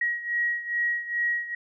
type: beating tone pair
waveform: sine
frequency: 1900 / 1902.4 Hz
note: A#6 / A#6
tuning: +33 / +35 cents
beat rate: 2.4 Hz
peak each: -26 / -30 dBFS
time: 0.01-1.55 s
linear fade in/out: 5 ms
effects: none